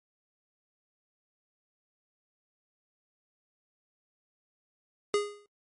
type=tone with exponential decay; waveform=square; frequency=411.8 Hz; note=G#4; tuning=15 cents flat; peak=-22 dBFS; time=5.14-5.46 s; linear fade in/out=1 ms; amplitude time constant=69 ms; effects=noise-tail reverb RT60 0.1 s tail -24 dB re dry + MP3 48 kbps